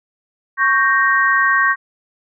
sine chord, G diminished, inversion second, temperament equal, 1108.7 / 1568 / 1864.7 Hz, Db6 / G6 / Bb6, 0 / 0 / 0 cents, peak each -16 dBFS, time 0.57-1.76 s, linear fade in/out 50 ms, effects none

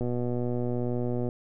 click train, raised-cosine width 2 ms, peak -18 dBFS, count 157, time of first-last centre 0.01-1.289 s, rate 122 Hz, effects none

